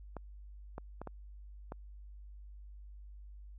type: clicks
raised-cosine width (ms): 1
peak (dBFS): -28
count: 5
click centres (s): 0.167 / 0.781 / 1.016 / 1.073 / 1.721
effects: added 50 Hz sine -48 dBFS peak until 3.58 s